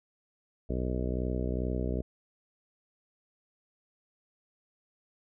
harmonic tone, 62.4 Hz, B1, 19 cents sharp, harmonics 1 / 2 / 3 / 4 / 5 / 6 / 7 / 8 / 9 / 10, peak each -32 / -37 / -38 / -38 / -41 / -40 / -40 / -45 / -46 / -44 dBFS, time 0.69-2.02 s, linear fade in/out 10 ms, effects none

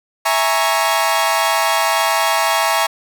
sawtooth chord, A# half-diminished seventh, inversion second, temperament equal, 659.3 / 830.6 / 932.3 / 1108.7 Hz, E5 / G#5 / A#5 / C#6, 0 / 0 / 0 / 0 cents, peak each -16 dBFS, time 0.25-2.87 s, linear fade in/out 10 ms, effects none

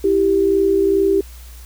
sine tone pair together, 329.7 / 392.1 Hz, E4 / G4, 0 / 0 cents, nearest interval minor third, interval 300 cents, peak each -19 / -13 dBFS, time 0.04-1.21 s, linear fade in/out 5 ms, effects added 60 Hz sine -35 dBFS peak until 1.65 s + white hiss -45 dBFS RMS until 1.65 s

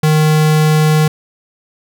square tone, 154.5 Hz, D#3, 12 cents flat, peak -9 dBFS, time 0.03-1.08 s, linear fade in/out 5 ms, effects none

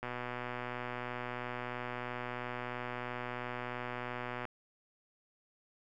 click train, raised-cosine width 0.5 ms, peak -24 dBFS, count 545, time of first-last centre 0.03-4.453 s, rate 123 Hz, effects none

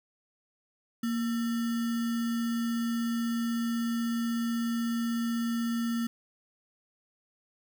sine tone with sample-and-hold, 233.1 Hz, A#3, in tune, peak -27 dBFS, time 1.03-6.07 s, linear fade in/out 5 ms, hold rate 1575 Hz, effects none

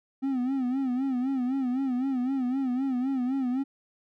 triangle tone with vibrato, 259.3 Hz, C4, 15 cents flat, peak -23 dBFS, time 0.22-3.64 s, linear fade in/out 20 ms, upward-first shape sine, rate 3.9 Hz, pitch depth 100 cents each way, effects none

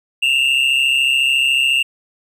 triangle tone pair together, 2684 / 2818 Hz, E7 / F7, +31 / +15 cents, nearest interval minor second, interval 84 cents, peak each -14 dBFS, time 0.22-1.83 s, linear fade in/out 10 ms, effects none

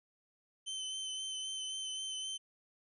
sawtooth tone with vibrato, 3072 Hz, G7, 36 cents flat, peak -35 dBFS, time 0.66-2.38 s, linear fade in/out 20 ms, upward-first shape sine, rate 3.8 Hz, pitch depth 18 cents each way, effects resampled to 24000 Hz

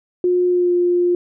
sine tone with pitch glide, 358.6 to 352.8 Hz, F4 to F4, +46 to +18 cents, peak -13 dBFS, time 0.24-1.15 s, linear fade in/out 2 ms, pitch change -28 cents, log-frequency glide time 0.48-0.73 s, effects none

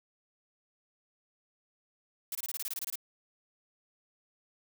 blue noise bursts, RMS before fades -36 dBFS, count 12, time 2.32-2.956 s, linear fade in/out 2 ms, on 31 ms, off 24 ms, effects none

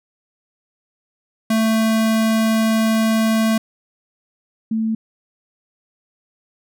square / sine tone pair in turn, 221.9 / 221.9 Hz, A3 / A3, +15 / +15 cents, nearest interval unison, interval 0 cents, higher neither, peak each -15 / -17 dBFS, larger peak first, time 1.5-3.58 / 4.71-4.95 s, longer first, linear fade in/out 5 ms, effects none

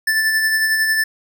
square tone with tremolo, 1760 Hz, A6, in tune, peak -14 dBFS, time 0.07-1.04 s, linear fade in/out 5 ms, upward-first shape sine, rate 11 Hz, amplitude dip 35%, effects none

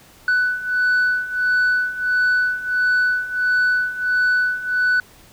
sine beating tone pair, 1490 / 1491.5 Hz, F#6 / F#6, +12 / +13 cents, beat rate 1.5 Hz, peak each -19 / -16 dBFS, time 0.28-5 s, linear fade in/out 2 ms, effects tanh soft clip ceiling -13 dBFS + pink hiss -48 dBFS RMS until 5.32 s

